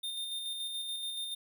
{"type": "tone with tremolo", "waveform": "square", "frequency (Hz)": 3632, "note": "A#7", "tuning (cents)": -46, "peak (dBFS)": -35, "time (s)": [0.03, 1.35], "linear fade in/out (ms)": 10, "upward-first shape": "square", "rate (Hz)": 7, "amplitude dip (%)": 30, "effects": []}